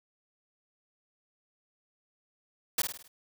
white noise with echo, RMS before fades -27 dBFS, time 2.78-2.82 s, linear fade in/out 5 ms, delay 52 ms, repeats 5, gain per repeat -6 dB, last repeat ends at 3.08 s, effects none

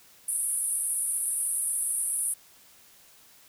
white band-pass noise, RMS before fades -29 dBFS, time 0.28-2.34 s, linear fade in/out 5 ms, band 9100 to 11000 Hz, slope 96 dB/octave, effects white hiss -56 dBFS RMS until 3.48 s

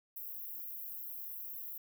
white high-pass noise, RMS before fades -44 dBFS, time 0.16-1.78 s, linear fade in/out 5 ms, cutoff 12000 Hz, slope 96 dB/octave, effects none

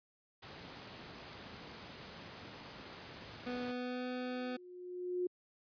pink noise, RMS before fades -49 dBFS, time 0.42-3.72 s, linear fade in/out 10 ms
25% pulse tone with pitch glide, 246.9 to 250.9 Hz, B3 to B3, 0 to +28 cents, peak -34 dBFS, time 3.46-4.57 s, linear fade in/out 10 ms, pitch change +28 cents, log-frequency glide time 3.65-4.07 s
sine tone with exponential growth, 360 Hz, F#4, 47 cents flat, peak -31 dBFS, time 4.02-5.27 s, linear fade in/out 5 ms, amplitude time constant 270 ms
effects high-pass 100 Hz 12 dB/octave + resampled to 11025 Hz

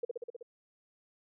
sine tone with echo, 474.7 Hz, A#4, 31 cents sharp, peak -30 dBFS, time 0.03-0.05 s, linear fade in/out 5 ms, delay 63 ms, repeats 6, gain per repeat -2 dB, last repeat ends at 0.428 s, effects none

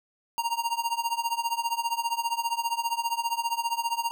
square tone with tremolo, 932.3 Hz, A#5, in tune, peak -23 dBFS, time 0.38-4.11 s, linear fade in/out 0 ms, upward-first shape triangle, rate 15 Hz, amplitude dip 95%, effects none

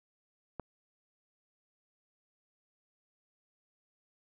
click, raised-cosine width 1 ms, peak -24 dBFS, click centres 0.597 s, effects none

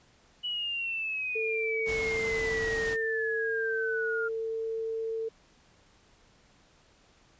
sine exponential sweep, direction down, 2960 to 1396.9 Hz, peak -30 dBFS, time 0.43-4.29 s, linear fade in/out 20 ms
sine tone with pitch glide, 444.7 to 448.6 Hz, A4 to A4, +18 to +34 cents, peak -30 dBFS, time 1.35-5.29 s, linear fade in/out 10 ms, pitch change +16 cents, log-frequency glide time 1.49-2.87 s
pink noise, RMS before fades -38 dBFS, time 1.85-2.97 s, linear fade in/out 50 ms
effects pink hiss -62 dBFS RMS until 7.39 s + resampled to 16000 Hz

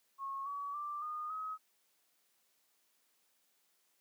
sine tone with pitch steps, 1092 / 1134.4 / 1178.5 / 1224.3 / 1271.9 Hz, C#6 / C#6 / D6 / D#6 / D#6, -26 / +40 / +6 / -28 / +38 cents, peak -38 dBFS, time 0.18-1.58 s, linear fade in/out 50 ms, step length 280 ms, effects white hiss -75 dBFS RMS until 4 s + high-pass 200 Hz 12 dB/octave

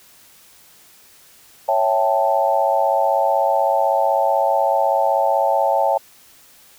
sine chord, A dominant seventh, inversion first, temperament equal, 554.4 / 659.3 / 784 / 880 Hz, C#5 / E5 / G5 / A5, 0 / 0 / 0 / 0 cents, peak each -20 dBFS, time 1.68-5.98 s, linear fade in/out 10 ms, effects white hiss -49 dBFS RMS until 6.78 s

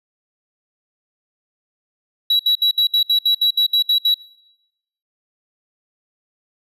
triangle tone bursts, 3903 Hz, B7, 21 cents flat, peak -11 dBFS, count 12, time 2.3-4.143 s, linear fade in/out 5 ms, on 94 ms, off 65 ms, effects noise-tail reverb RT60 0.9 s tail -23 dB re dry + resampled to 32000 Hz

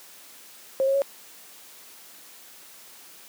sine tone with pitch steps, 535 / 544.7 / 554.5 Hz, C5 / C#5 / C#5, +38 / -30 / 0 cents, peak -19 dBFS, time 0.8-1.019 s, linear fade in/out 0 ms, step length 73 ms, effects white hiss -48 dBFS RMS until 3.28 s + high-pass 200 Hz 12 dB/octave

